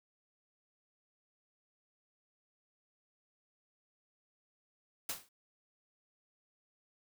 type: noise with exponential decay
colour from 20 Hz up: white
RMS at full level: -34 dBFS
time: 5.09-5.29 s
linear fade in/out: 5 ms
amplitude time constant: 43 ms
effects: none